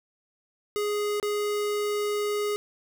square tone with dropouts, 415.3 Hz, G#4, in tune, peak -26 dBFS, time 0.76-2.56 s, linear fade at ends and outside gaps 0 ms, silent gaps 1.199-1.228 s, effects none

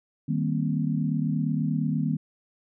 sine chord, C minor seventh, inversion first, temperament equal, 155.56 / 196 / 233.1 / 261.6 Hz, Eb3 / G3 / Bb3 / C4, 0 / 0 / 0 / 0 cents, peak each -26 / -31 / -29 / -31 dBFS, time 0.28-2.17 s, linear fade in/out 10 ms, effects none

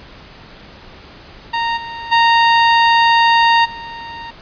sawtooth tone with level steps, 927 Hz, A#5, 10 cents flat, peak -12 / -22 / -5 / -24 dBFS, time 1.53-4.31 s, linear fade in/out 10 ms, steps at 1.76 / 2.11 / 3.64 s, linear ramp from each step 20 ms, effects pink hiss -39 dBFS RMS until 4.41 s + resampled to 11025 Hz

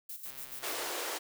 violet noise with tremolo, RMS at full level -42 dBFS, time 0.09-0.78 s, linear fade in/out 5 ms, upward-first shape square, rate 7 Hz, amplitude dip 60%
click train, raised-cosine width 0.2 ms, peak -34 dBFS, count 88, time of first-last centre 0.26-0.919 s, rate 132 Hz
pink high-pass noise, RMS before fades -37 dBFS, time 0.62-1.19 s, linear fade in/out 20 ms, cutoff 330 Hz, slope 48 dB/octave
effects none

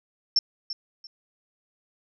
sine tone with echo, 5390 Hz, E8, 38 cents sharp, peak -17 dBFS, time 0.36-0.39 s, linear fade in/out 2 ms, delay 340 ms, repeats 2, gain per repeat -12 dB, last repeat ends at 1.07 s, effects none

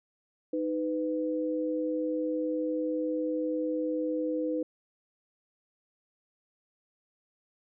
sine tone pair together, 311.1 / 500.3 Hz, D#4 / B4, 0 / +22 cents, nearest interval minor sixth, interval 822 cents, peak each -30 / -31 dBFS, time 0.53-4.63 s, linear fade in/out 5 ms, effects none

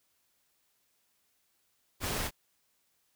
pink noise with amplitude modulation, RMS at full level -32 dBFS, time 2-2.31 s, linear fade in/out 50 ms, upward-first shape sine, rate 194 Hz, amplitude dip 35%, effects white hiss -74 dBFS RMS until 3.15 s

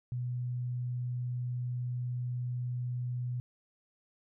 sine tone, 123.47 Hz, B2, in tune, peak -32 dBFS, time 0.12-3.4 s, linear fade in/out 0 ms, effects none

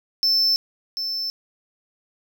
triangle tone with echo, 5300 Hz, E8, 9 cents sharp, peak -15 dBFS, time 0.23-0.56 s, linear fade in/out 0 ms, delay 740 ms, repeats 1, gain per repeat -8 dB, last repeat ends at 1.3 s, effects none

